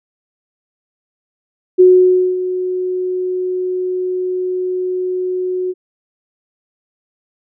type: tone with ADSR envelope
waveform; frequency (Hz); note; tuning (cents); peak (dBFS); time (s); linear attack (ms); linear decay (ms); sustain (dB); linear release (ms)
sine; 366.8; F#4; -15; -3; 1.78-5.74; 22; 560; -13; 38
effects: none